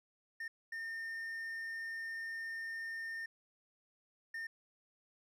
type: tone bursts at uneven times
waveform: triangle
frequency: 1817 Hz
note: A#6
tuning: 45 cents flat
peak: -38 dBFS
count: 3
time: 0.4-0.48 / 0.72-3.26 / 4.34-4.47 s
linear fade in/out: 5 ms
effects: none